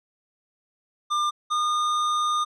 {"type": "tone pair in turn", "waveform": "square", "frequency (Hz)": [1198, 1218.2], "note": ["D6", "D#6"], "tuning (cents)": [34, -37], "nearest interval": "unison", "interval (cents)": 29, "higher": "second", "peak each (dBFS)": -22, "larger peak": "neither", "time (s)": [[1.1, 1.31], [1.5, 2.45]], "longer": "second", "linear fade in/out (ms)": 20, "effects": ["low-pass 6000 Hz 12 dB/octave"]}